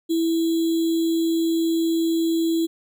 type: tone with sample-and-hold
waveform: sine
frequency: 329.4 Hz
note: E4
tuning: 1 cent flat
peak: -18 dBFS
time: 0.09-2.67 s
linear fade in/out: 20 ms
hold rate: 3675 Hz
effects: none